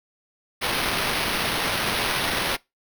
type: noise with sample-and-hold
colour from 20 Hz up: blue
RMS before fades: -25 dBFS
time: 0.61-2.57 s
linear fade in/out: 20 ms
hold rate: 7350 Hz
effects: noise-tail reverb RT60 0.2 s tail -22 dB re dry